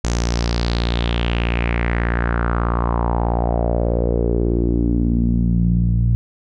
sawtooth tone with low-pass filter sweep, 58.4 Hz, A#1, 4 cents sharp, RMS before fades -18 dBFS, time 0.04-6.15 s, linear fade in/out 0 ms, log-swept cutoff 6700 to 130 Hz, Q 4, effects none

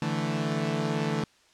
sawtooth chord, D suspended second, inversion none, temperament equal, 146.83 / 164.81 / 220 Hz, D3 / E3 / A3, 0 / 0 / 0 cents, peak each -27 dBFS, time 0.02-1.24 s, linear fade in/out 2 ms, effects white hiss -61 dBFS RMS until 1.53 s + low-pass 6000 Hz 12 dB/octave

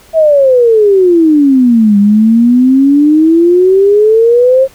sine exponential two-way sweep, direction down then up, 659.3 to 200 to 540 Hz, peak -3 dBFS, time 0.13-4.68 s, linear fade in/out 50 ms, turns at 1.98 s, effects pink hiss -41 dBFS RMS until 4.74 s

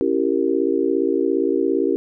sine chord, C# diminished seventh, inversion none, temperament equal with one note detuned, 277.2 / 334.6 / 392 / 466.2 Hz, C#4 / E4 / G4 / Bb4, 0 / +26 / 0 / 0 cents, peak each -23 / -21 / -21 / -24 dBFS, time 0.01-1.96 s, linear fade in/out 0 ms, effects none

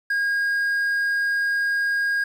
triangle tone, 1629 Hz, G#6, 34 cents flat, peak -18 dBFS, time 0.1-2.24 s, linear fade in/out 5 ms, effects 9-bit

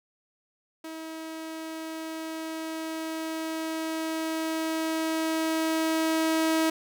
sawtooth tone with level ramp, 320.8 Hz, E4, 47 cents flat, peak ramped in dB -33 to -18 dBFS, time 0.84-6.7 s, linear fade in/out 5 ms, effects none

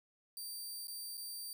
15% pulse tone with dropouts, 4666 Hz, D8, 12 cents flat, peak -36 dBFS, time 0.37-1.53 s, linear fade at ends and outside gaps 1 ms, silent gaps 0.871-0.881 / 1.171-1.177 s, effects none

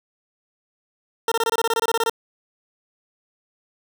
20% pulse tone bursts, 456.5 Hz, A#4, 36 cents flat, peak -13 dBFS, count 14, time 1.28-2.097 s, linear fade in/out 2 ms, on 37 ms, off 23 ms, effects none

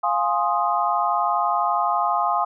sine chord, F minor seventh, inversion none, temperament equal with one note detuned, 698.5 / 830.6 / 1053.2 / 1244.5 Hz, F5 / Ab5 / C6 / Eb6, 0 / 0 / +11 / 0 cents, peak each -24 dBFS, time 0.03-2.45 s, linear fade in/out 10 ms, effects none

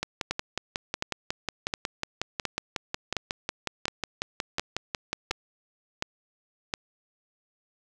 two click trains, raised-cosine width 0.2 ms, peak -10 / -11 dBFS, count 10 / 30, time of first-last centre 0.31-6.739 / 0.03-5.312 s, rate 1.4 / 5.49 Hz, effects none

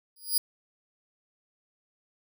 5% pulse tone with exponential growth, 4900 Hz, D#8, 27 cents flat, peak -13 dBFS, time 0.16-0.38 s, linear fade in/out 5 ms, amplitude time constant 46 ms, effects none

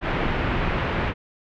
pink low-pass noise, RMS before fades -24 dBFS, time 0.01-1.14 s, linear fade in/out 50 ms, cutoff 2700 Hz, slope 24 dB/octave, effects none

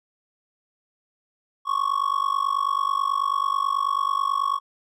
triangle tone with amplitude modulation, 1108.7 Hz, C#6, in tune, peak -15 dBFS, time 1.65-4.6 s, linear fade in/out 50 ms, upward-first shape sine, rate 49.2 Hz, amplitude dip 95%, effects none

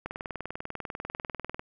click train, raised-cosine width 0.5 ms, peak -20 dBFS, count 32, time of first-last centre 0.06-1.595 s, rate 20.2 Hz, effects none

